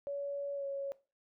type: tone with pitch glide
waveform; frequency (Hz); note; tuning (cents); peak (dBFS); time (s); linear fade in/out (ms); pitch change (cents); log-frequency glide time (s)
sine; 565 to 554.3; C#5 to C#5; +33 to 0; -35; 0.07-0.92; 0; -33; 0.55-0.65
effects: noise-tail reverb RT60 0.3 s tail -18 dB re dry